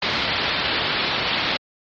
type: low-pass noise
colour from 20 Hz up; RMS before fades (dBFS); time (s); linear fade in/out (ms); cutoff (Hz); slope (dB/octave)
white; -23; 0.02-1.57; 5; 4400; 48
effects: high-pass 60 Hz 12 dB/octave + MP3 32 kbps